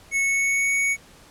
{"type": "tone with pitch glide", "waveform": "square", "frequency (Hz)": [2202, 2229], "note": ["C#7", "C#7"], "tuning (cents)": [-12, 9], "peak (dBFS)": -20, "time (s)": [0.11, 0.97], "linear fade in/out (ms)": 50, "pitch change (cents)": 21, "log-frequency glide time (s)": [0.21, 0.73], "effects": ["pink hiss -50 dBFS RMS until 1.3 s", "low-pass 11000 Hz 12 dB/octave"]}